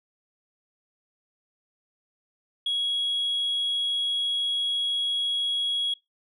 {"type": "tone", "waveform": "sine", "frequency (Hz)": 3322, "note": "G#7", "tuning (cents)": 0, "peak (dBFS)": -22, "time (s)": [2.66, 5.94], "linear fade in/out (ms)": 5, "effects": ["noise-tail reverb RT60 0.2 s tail -24 dB re dry", "tanh soft clip ceiling -21 dBFS"]}